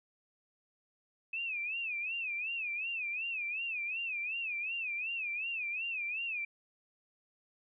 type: tone with vibrato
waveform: sine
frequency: 2556 Hz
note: D#7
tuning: 46 cents sharp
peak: -34 dBFS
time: 1.33-6.45 s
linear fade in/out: 5 ms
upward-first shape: sine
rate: 2.7 Hz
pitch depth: 150 cents each way
effects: none